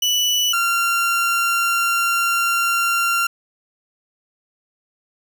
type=tone pair in turn; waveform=30% pulse; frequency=2965 / 1380.4 Hz; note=F#7 / F6; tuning=+3 / -21 cents; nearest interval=octave + minor second; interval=1324 cents; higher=first; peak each=-13 / -14 dBFS; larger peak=first; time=0.02-0.53 / 0.53-3.27 s; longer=second; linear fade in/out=5 ms; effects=none